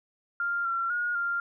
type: tone with pitch steps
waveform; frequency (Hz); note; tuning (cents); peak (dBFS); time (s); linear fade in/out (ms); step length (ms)
sine; 1397 / 1364 / 1437 / 1394; F6 / F6 / F6 / F6; 0 / -41 / +49 / -4; -26; 0.4-1.4; 2; 250
effects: none